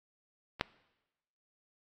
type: clicks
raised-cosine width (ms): 0.3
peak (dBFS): -28 / -12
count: 2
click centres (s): 0.597 / 0.611
effects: noise-tail reverb RT60 1.0 s tail -21 dB re dry + AAC 64 kbps